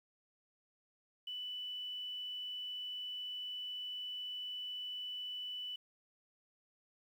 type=tone with quantisation; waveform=sine; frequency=2982 Hz; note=F#7; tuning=13 cents sharp; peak=-40 dBFS; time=1.27-5.76 s; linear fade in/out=5 ms; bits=11; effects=none